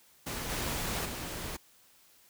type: noise with level steps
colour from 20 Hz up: pink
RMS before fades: -37 / -34 / -39 dBFS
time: 0.26-1.57 s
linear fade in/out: 10 ms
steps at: 0.49 / 1.05 s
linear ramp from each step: 10 ms
effects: white hiss -62 dBFS RMS until 2.29 s